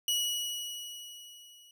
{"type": "tone with level ramp", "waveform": "sawtooth", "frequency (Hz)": 2922, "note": "F#7", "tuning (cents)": -22, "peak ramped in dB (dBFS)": [-23, -52], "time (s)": [0.08, 1.71], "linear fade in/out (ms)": 2, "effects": []}